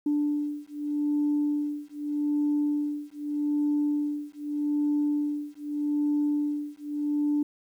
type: beating tone pair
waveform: sine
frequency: 293.7 / 294.52 Hz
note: D4 / D4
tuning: 0 / +5 cents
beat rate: 0.82 Hz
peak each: -27 dBFS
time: 0.06-7.43 s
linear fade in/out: 5 ms
effects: tanh soft clip ceiling -18 dBFS + 10-bit